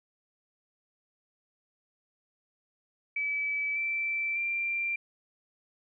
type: tone with pitch steps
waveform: sine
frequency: 2298 / 2333 / 2368 Hz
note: D7 / D7 / D7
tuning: -38 / -12 / +14 cents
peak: -28 dBFS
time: 3.16-4.96 s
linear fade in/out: 5 ms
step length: 600 ms
effects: none